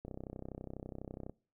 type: click train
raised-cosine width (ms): 2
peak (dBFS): -30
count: 41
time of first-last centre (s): 0.05-1.296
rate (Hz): 32.1
effects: noise-tail reverb RT60 0.4 s tail -23 dB re dry